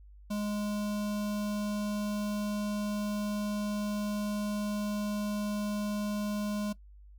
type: tone with notch filter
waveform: square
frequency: 207.7 Hz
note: G#3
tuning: in tune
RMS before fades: -33 dBFS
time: 0.3-6.73 s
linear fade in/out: 10 ms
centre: 1900 Hz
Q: 1.6
effects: noise-tail reverb RT60 0.1 s tail -18 dB re dry + added 50 Hz sine -50 dBFS peak until 7.18 s